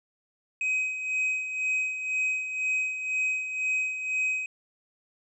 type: tone with tremolo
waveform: triangle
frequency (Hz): 2525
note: D#7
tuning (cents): +25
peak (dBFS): -22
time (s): 0.61-4.46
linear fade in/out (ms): 2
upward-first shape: sine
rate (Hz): 2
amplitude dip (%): 60
effects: resampled to 24000 Hz